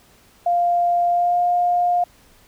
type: tone with pitch glide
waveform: sine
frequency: 698.5 to 707.4 Hz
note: F5 to F5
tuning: 0 to +22 cents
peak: -15 dBFS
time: 0.46-2.04 s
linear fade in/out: 5 ms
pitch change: +22 cents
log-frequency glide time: 1.1-1.39 s
effects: pink hiss -53 dBFS RMS until 2.47 s